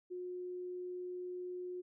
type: tone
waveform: sine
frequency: 360.8 Hz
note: F#4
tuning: 44 cents flat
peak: -40 dBFS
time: 0.1-1.82 s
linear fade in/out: 20 ms
effects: none